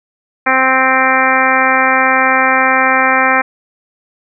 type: harmonic tone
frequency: 261.6 Hz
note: C4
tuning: in tune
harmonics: 1 / 2 / 3 / 4 / 5 / 6 / 7 / 8 / 9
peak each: -21 / -19 / -16 / -17 / -16 / -17 / -16 / -19 / -18 dBFS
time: 0.46-3.42 s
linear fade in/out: 10 ms
effects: none